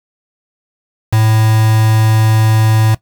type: tone with quantisation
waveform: triangle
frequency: 110 Hz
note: A2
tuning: in tune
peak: -6 dBFS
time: 1.12-2.95 s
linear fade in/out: 10 ms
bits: 3
effects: noise-tail reverb RT60 0.1 s tail -18 dB re dry